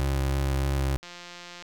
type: tone with vibrato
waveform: 30% pulse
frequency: 68 Hz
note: C#2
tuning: 33 cents flat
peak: -21 dBFS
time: 0-0.97 s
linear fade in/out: 0 ms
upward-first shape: sine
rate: 3.2 Hz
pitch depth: 16 cents each way
type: click train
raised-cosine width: 0.2 ms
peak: -25 dBFS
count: 105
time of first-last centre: 1.03-1.624 s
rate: 175 Hz
effects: none